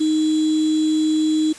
sine tone with sample-and-hold, 311.1 Hz, D#4, in tune, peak -15 dBFS, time 0-1.53 s, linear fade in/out 10 ms, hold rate 3675 Hz, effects white hiss -40 dBFS RMS until 1.58 s + resampled to 22050 Hz

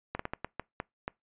slowing click train, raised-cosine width 0.5 ms, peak -18 dBFS, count 8, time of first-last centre 0.15-1.08 s, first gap 44 ms, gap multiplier 1.36, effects noise-tail reverb RT60 0.2 s tail -25 dB re dry + resampled to 8000 Hz

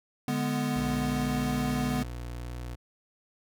square chord, G# diminished, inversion second, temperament equal, 146.83 / 207.7 / 246.9 Hz, D3 / G#3 / B3, 0 / 0 / 0 cents, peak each -33 / -35 / -30 dBFS, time 0.28-2.03 s, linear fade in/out 2 ms
30% pulse tone with vibrato, 60.1 Hz, B1, 46 cents flat, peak -33 dBFS, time 0.75-2.76 s, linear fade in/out 20 ms, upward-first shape sine, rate 1.8 Hz, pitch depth 11 cents each way
effects none

